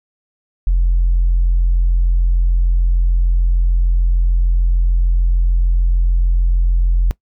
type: tone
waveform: sine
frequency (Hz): 43.35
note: F1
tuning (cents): -12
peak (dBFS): -9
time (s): 0.67-7.11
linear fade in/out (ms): 0
effects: noise-tail reverb RT60 0.1 s tail -22 dB re dry + tanh soft clip ceiling -7 dBFS